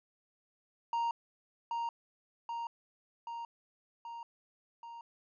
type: tone with echo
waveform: triangle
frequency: 932.3 Hz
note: A#5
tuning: in tune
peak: -28 dBFS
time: 0.93-1.11 s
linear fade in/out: 2 ms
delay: 780 ms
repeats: 5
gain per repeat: -3 dB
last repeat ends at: 5.01 s
effects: resampled to 16000 Hz